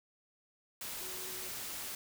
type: tone in noise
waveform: sine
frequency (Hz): 370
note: F#4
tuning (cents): 0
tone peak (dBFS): -51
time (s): 1.01-1.49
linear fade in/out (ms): 2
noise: white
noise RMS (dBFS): -42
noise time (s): 0.81-1.95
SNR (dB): -12
effects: none